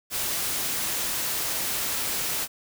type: noise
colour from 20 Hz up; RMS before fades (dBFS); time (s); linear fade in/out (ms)
white; -28; 0.1-2.48; 50
effects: none